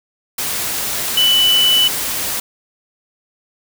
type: tone in noise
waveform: sine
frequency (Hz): 2982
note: F#7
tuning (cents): +13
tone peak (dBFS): -10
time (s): 1.17-1.88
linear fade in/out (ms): 5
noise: white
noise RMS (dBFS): -21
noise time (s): 0.38-2.4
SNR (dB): +8
effects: none